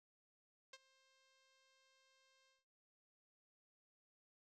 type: tone with ADSR envelope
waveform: 5% pulse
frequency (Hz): 529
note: C5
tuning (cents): +19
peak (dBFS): -40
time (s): 0.73-2.65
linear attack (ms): 5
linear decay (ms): 37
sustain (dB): -21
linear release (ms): 170
effects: low-pass 7000 Hz 12 dB/octave